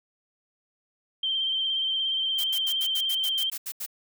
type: tone with vibrato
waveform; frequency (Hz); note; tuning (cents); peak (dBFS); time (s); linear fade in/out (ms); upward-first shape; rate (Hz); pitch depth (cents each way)
sine; 3136; G7; 0; -24; 1.23-3.5; 5; sine; 17; 32
type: noise bursts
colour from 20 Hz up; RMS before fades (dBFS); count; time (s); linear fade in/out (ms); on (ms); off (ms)
blue; -33; 11; 2.38-3.863; 10; 63; 79
effects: none

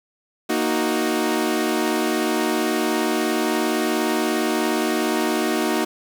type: chord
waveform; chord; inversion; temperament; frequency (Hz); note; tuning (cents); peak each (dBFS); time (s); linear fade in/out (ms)
sawtooth; D# minor; second; equal with one note detuned; 233.1 / 310.2 / 370; A#3 / D#4 / F#4; 0 / -5 / 0; -21 / -19 / -20; 0.49-5.85; 10
effects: 7-bit

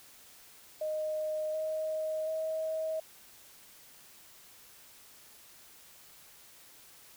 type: tone with pitch steps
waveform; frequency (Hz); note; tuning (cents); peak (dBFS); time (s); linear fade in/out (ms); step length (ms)
sine; 619 / 626.9 / 634.9; D#5 / D#5 / D#5; -9 / +13 / +35; -31; 0.81-3; 5; 730
effects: white hiss -56 dBFS RMS until 7.16 s

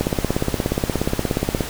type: click train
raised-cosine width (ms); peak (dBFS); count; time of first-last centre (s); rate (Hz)
2; -5; 28; 0.01-1.608; 16.9
effects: pink hiss -30 dBFS RMS until 1.69 s

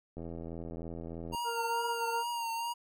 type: click train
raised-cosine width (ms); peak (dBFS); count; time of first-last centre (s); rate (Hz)
2; -29; 99; 0.17-1.348; 83.2
type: tone with vibrato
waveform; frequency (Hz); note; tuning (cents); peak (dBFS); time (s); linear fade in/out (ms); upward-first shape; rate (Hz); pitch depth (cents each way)
square; 932.3; A#5; 0; -34; 1.32-2.74; 20; triangle; 2.3; 44
type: harmonic tone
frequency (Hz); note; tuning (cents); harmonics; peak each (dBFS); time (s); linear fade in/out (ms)
466.2; A#4; 0; 1 / 2 / 3; -37 / -39 / -40; 1.44-2.24; 50
effects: none

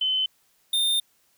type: tone pair in turn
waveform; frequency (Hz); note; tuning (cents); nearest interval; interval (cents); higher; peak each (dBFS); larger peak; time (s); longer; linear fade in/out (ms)
sine / square; 3049 / 3626; G7 / A#7; -49 / -49; minor third; 300; second; -21 / -21; neither; 0.01-0.26 / 0.73-1; second; 5
effects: white hiss -65 dBFS RMS until 1.37 s

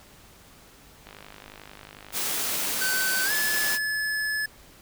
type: click train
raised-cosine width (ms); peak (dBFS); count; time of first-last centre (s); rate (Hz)
0.3; -27; 84; 1.07-2.691; 51.2
type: high-pass noise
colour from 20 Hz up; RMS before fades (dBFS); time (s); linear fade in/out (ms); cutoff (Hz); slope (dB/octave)
white; -28; 2.12-3.79; 50; 150; 24
type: tone with pitch glide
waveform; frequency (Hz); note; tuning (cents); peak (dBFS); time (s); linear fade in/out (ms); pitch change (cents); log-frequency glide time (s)
square; 1523 to 1719.4; F#6 to A6; +50 to -40; -26; 2.81-4.46; 5; +210; 3.24-3.32
effects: pink hiss -52 dBFS RMS until 4.81 s

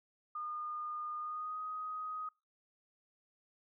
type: tone with pitch glide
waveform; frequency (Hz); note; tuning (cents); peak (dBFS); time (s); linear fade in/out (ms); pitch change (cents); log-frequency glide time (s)
sine; 1219 to 1253.3; D#6 to D#6; -36 to +12; -38; 0.35-2.29; 5; +48; 1.18-1.6
effects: noise-tail reverb RT60 0.3 s tail -26 dB re dry

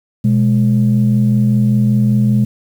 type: tone pair together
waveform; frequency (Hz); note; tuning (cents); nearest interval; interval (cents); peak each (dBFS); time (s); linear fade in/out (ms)
sine; 123.65 / 208.8; B2 / G#3; +3 / +10; major sixth; 907; -11; 0.24-2.45; 10
effects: tanh soft clip ceiling -4 dBFS + 7-bit

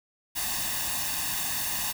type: noise with comb filter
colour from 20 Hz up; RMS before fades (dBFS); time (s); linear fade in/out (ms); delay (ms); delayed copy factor
white; -30; 0.35-1.93; 20; 1.1; +0.75
effects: none

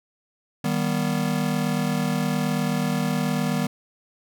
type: chord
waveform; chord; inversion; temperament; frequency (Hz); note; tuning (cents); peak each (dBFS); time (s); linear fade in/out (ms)
square; Eb augmented; none; just; 155.56 / 194.45 / 243.1; Eb3 / G3 / B3; 0 / -14 / -27; -27; 0.64-3.67; 5
effects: none

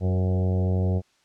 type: harmonic tone with a mistuned harmonic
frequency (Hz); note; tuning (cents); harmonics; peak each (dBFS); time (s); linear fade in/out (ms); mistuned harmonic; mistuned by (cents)
92.5; F#2; 0; 1 / 2 / 3 / 4 / 5 / 6 / 7 / 8 / 9; -21 / -28 / -39 / -35 / -35 / -39 / -39 / -44 / -49; 0-1.02; 50; 5; +15
effects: white hiss -64 dBFS RMS until 1.24 s + low-pass 6000 Hz 12 dB/octave

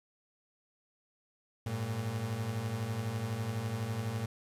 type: beating tone pair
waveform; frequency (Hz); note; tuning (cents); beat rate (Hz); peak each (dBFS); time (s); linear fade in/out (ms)
35% pulse; 102 / 114; G#2 / A#2; -31 / -38; 12; -37 / -33; 1.66-4.26; 5
effects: resampled to 32000 Hz + 10-bit

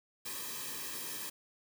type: noise with comb filter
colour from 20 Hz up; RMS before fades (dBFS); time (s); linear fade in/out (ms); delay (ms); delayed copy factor
white; -41; 0.25-1.3; 10; 1.4; -1
effects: none

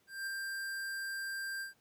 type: tone with ADSR envelope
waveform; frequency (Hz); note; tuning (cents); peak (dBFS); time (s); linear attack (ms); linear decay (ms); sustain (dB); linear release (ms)
square; 1584; G6; +18; -36; 0.07-1.74; 200; 3; -2; 130
effects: pink hiss -72 dBFS RMS until 1.8 s + high-pass 100 Hz 12 dB/octave

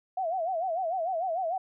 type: tone with vibrato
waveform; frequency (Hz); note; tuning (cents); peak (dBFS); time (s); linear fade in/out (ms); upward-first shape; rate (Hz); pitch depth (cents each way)
sine; 702; F5; +9; -27; 0.17-1.58; 5; sine; 6.7; 160
effects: none

